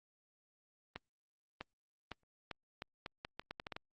accelerating click train, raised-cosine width 0.3 ms, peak -26 dBFS, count 13, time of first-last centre 0.96-3.765 s, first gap 650 ms, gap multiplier 0.78, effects Opus 24 kbps

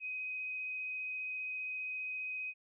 sine tone with vibrato, 2516 Hz, D#7, 19 cents sharp, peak -37 dBFS, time 0-2.54 s, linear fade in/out 50 ms, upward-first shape triangle, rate 15 Hz, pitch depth 9 cents each way, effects none

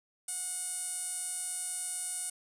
sawtooth tone with band-pass filter, 729 Hz, F#5, 26 cents flat, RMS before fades -37 dBFS, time 0.28-2.3 s, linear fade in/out 5 ms, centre 9100 Hz, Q 9.3, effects none

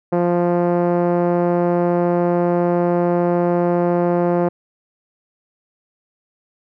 5% pulse tone with low-pass filter, 174.61 Hz, F3, in tune, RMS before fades -17 dBFS, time 0.12-4.49 s, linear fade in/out 10 ms, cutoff 510 Hz, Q 1.1, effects none

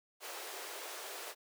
pink high-pass noise, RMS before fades -45 dBFS, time 0.2-1.35 s, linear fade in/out 50 ms, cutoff 370 Hz, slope 48 dB/octave, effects none

